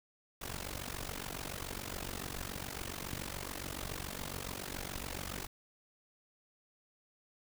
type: noise with amplitude modulation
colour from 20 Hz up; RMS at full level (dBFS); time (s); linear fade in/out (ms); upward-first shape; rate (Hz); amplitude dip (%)
pink; -38; 0.41-5.47; 10; sine; 47.1; 90
effects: none